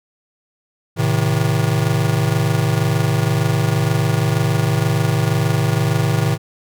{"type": "chord", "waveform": "square", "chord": "A diminished", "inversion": "none", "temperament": "just", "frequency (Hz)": [110, 132, 158.4], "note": ["A2", "C3", "Eb3"], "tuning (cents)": [0, 16, 31], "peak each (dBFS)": -20, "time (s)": [0.96, 6.38], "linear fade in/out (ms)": 50, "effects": []}